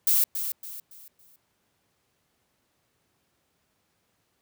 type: noise with echo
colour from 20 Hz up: violet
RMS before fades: -21 dBFS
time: 0.07-0.24 s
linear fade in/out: 2 ms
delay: 280 ms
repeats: 4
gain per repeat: -9 dB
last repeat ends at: 1.36 s
effects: pink hiss -72 dBFS RMS until 4.41 s + high-pass 80 Hz 12 dB/octave

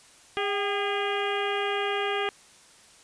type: harmonic tone with a mistuned harmonic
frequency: 406.6 Hz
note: G#4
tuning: 37 cents flat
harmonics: 1 / 2 / 3 / 4 / 5 / 6 / 7 / 8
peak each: -29 / -32 / -34 / -35 / -36 / -37 / -37 / -38 dBFS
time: 0.37-2.29 s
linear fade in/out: 0 ms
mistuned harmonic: 2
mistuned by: -63 cents
effects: white hiss -54 dBFS RMS until 3.03 s + resampled to 22050 Hz

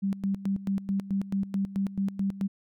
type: tone with tremolo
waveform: sine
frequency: 196 Hz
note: G3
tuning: in tune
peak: -24 dBFS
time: 0.02-2.48 s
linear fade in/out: 20 ms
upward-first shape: square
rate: 4.6 Hz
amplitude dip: 80%
effects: none

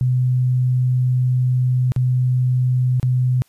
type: tone with dropouts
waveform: sine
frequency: 126.5 Hz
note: B2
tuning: 42 cents sharp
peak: -14 dBFS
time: 0.01-3.42 s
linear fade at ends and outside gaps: 0 ms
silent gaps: 1.92-1.962 / 2.998-3.029 s
effects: white hiss -59 dBFS RMS until 3.48 s + resampled to 32000 Hz

